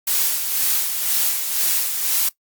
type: noise with tremolo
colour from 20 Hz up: blue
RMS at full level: -18 dBFS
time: 0.07-2.29 s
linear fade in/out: 5 ms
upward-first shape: sine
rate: 2 Hz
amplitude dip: 50%
effects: noise-tail reverb RT60 0.1 s tail -19 dB re dry + Opus 48 kbps